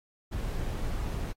brown noise, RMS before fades -32 dBFS, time 0.31-1.33 s, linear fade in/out 20 ms, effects AAC 48 kbps

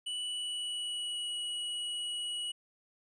square tone with pitch glide, 2960 to 2921 Hz, F#7 to F#7, 0 to -23 cents, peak -35 dBFS, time 0.06-2.52 s, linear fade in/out 10 ms, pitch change -23 cents, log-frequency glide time 0.23-1.34 s, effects resampled to 22050 Hz

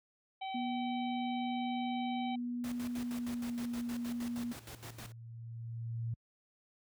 harmonic tone, 768 Hz, G5, 36 cents flat, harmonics 1 / 3 / 4 / 5, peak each -38 / -48 / -50 / -52 dBFS, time 0.41-2.36 s, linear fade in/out 10 ms
sine tone with pitch glide, 242.7 to 238.7 Hz, B3 to A#3, -30 to +41 cents, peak -35 dBFS, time 0.54-4.53 s, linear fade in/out 10 ms, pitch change -29 cents, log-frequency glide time 2.99-3.52 s
pink noise with tremolo, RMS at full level -47 dBFS, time 2.64-5.12 s, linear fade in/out 0 ms, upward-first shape square, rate 6.4 Hz, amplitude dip 75%
sine tone with exponential growth, 115.4 Hz, A#2, 17 cents flat, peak -33 dBFS, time 3.33-6.14 s, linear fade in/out 5 ms, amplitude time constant 610 ms
effects high-pass 60 Hz 12 dB/octave

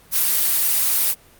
blue noise, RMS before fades -18 dBFS, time 0.11-1.15 s, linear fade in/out 50 ms, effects pink hiss -50 dBFS RMS until 1.39 s + Opus 32 kbps

